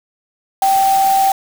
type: tone in noise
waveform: sine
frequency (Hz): 778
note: G5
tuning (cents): -13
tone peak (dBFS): -10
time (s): 0.62-1.32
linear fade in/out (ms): 2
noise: white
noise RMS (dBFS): -25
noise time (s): 0.62-1.32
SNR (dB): +12
effects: none